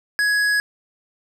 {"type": "tone with hard clipping", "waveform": "triangle", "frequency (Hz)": 1672, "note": "G#6", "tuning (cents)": 11, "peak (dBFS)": -18, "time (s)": [0.19, 0.6], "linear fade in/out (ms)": 0, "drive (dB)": 15, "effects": []}